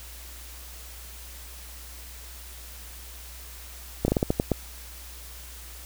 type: slowing click train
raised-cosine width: 2 ms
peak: -8 dBFS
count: 8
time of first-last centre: 4.05-4.517 s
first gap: 31 ms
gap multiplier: 1.25
effects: added 60 Hz sine -43 dBFS peak until 5.85 s + white hiss -45 dBFS RMS until 5.85 s